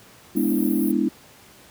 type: chord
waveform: sine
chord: E dominant seventh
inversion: first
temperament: equal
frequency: 207.7 / 246.9 / 293.7 / 329.6 Hz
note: G#3 / B3 / D4 / E4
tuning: 0 / 0 / 0 / 0 cents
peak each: -24 dBFS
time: 0.35-1.09 s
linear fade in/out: 10 ms
type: band-stop noise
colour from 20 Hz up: white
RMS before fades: -34 dBFS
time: 0.36-0.92 s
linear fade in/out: 10 ms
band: 700 to 9800 Hz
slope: 96 dB/octave
effects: pink hiss -49 dBFS RMS until 1.7 s + high-pass 80 Hz 12 dB/octave